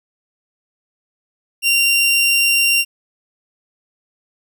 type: tone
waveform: sawtooth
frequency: 2767 Hz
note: F7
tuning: 17 cents flat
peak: -9 dBFS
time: 1.62-2.85 s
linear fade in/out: 50 ms
effects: none